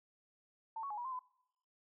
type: tone with pitch steps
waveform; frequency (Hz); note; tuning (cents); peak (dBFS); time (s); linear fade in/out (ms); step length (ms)
sine; 895 / 1113 / 837 / 965 / 1046 / 1009; A5 / C#6 / G#5 / B5 / C6 / B5; +29 / +7 / +13 / -40 / -1 / +37; -39; 0.76-1.192; 5; 72
effects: noise-tail reverb RT60 0.8 s tail -23 dB re dry